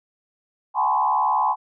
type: tone with frequency modulation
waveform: sine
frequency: 930 Hz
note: A#5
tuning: 4 cents flat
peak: -17 dBFS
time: 0.74-1.56 s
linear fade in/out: 50 ms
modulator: 70.6 Hz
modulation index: 2.1
effects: none